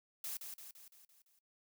blue noise with echo, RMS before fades -42 dBFS, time 0.24-0.37 s, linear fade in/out 2 ms, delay 170 ms, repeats 6, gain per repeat -5 dB, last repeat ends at 1.39 s, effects noise-tail reverb RT60 0.1 s tail -19 dB re dry

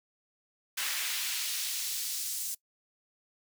pink noise with high-pass filter sweep, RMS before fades -34 dBFS, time 0.77-2.55 s, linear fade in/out 10 ms, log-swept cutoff 1800 to 7100 Hz, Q 0.93, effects noise-tail reverb RT60 0.1 s tail -22 dB re dry

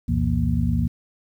sine tone cluster, 66 / 85.7 / 116.5 / 166.9 / 234.2 Hz, C2 / F2 / A#2 / E3 / A#3, +16 / -32 / -1 / +22 / +8 cents, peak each -25 dBFS, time 0.08-0.88 s, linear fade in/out 10 ms, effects 9-bit

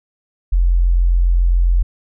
sine tone, 43.65 Hz, F1, in tune, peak -10 dBFS, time 0.52-1.83 s, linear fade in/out 10 ms, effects none

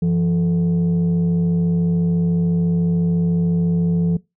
sine tone with frequency modulation, 170 Hz, F3, 46 cents flat, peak -14 dBFS, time 0.02-4.17 s, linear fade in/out 5 ms, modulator 266 Hz, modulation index 0.39, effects noise-tail reverb RT60 0.2 s tail -21 dB re dry + tanh soft clip ceiling -10 dBFS

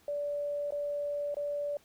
sine tone with dropouts, 580 Hz, D5, 22 cents flat, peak -31 dBFS, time 0.08-1.77 s, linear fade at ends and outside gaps 2 ms, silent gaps 0.707-0.722 / 1.344-1.368 s, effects pink hiss -64 dBFS RMS until 1.84 s

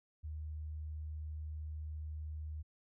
sine tone, 76.9 Hz, D#2, 20 cents flat, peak -40 dBFS, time 0.23-2.63 s, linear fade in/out 20 ms, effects none

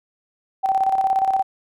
sine tone with tremolo, 771 Hz, G5, 29 cents flat, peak -14 dBFS, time 0.63-1.43 s, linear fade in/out 20 ms, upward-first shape square, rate 17 Hz, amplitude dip 55%, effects none

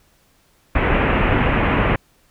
pink low-pass noise, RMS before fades -17 dBFS, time 0.75-1.96 s, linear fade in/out 5 ms, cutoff 2700 Hz, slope 48 dB/octave, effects pink hiss -58 dBFS RMS until 2.3 s

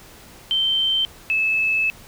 sine tone pair in turn, 3113 / 2608 Hz, G7 / E7, -13 / -19 cents, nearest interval minor third, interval 306 cents, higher first, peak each -17 / -17 dBFS, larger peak neither, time 0.51-1.05 / 1.3-1.9 s, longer second, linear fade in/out 0 ms, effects pink hiss -45 dBFS RMS until 2.07 s

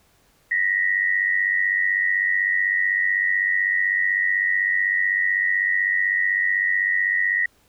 sine tone pair together, 1864.7 / 1960.6 Hz, A#6 / B6, 0 / -13 cents, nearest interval minor second, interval 87 cents, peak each -21 dBFS, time 0.51-7.46 s, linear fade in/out 5 ms, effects pink hiss -60 dBFS RMS until 7.68 s

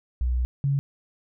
sine tone pair in turn, 61.74 / 139.44 Hz, B1 / C#3, 0 / +11 cents, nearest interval octave + major second, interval 1411 cents, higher second, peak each -21 / -20 dBFS, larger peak second, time 0.21-0.45 / 0.64-0.79 s, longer first, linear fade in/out 0 ms, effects none

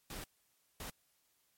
pink noise bursts at uneven times, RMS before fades -45 dBFS, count 2, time 0.1-0.24 / 0.8-0.9 s, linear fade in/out 2 ms, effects white hiss -75 dBFS RMS until 1.57 s + MP3 64 kbps

